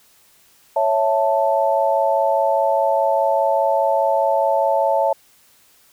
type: chord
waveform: sine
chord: A major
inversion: first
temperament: equal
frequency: 554.4 / 659.3 / 880 Hz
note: C#5 / E5 / A5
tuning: 0 / 0 / 0 cents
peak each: -19 dBFS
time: 0.76-5.13 s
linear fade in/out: 5 ms
effects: white hiss -54 dBFS RMS until 5.92 s